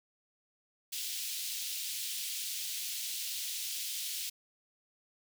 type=high-pass noise; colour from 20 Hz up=pink; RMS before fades=-38 dBFS; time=0.92-4.3 s; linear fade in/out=10 ms; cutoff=3000 Hz; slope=24 dB/octave; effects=none